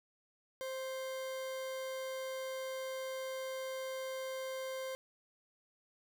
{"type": "tone", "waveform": "40% pulse", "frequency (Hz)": 525, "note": "C5", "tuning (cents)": 6, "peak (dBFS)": -38, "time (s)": [0.61, 4.95], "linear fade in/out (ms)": 0, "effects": []}